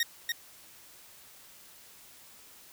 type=tone with echo; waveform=20% pulse; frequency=1864.7 Hz; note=A#6; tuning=in tune; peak=-20 dBFS; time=0-0.03 s; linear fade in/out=2 ms; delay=290 ms; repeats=1; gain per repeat=-3 dB; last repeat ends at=0.32 s; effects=white hiss -54 dBFS RMS until 2.72 s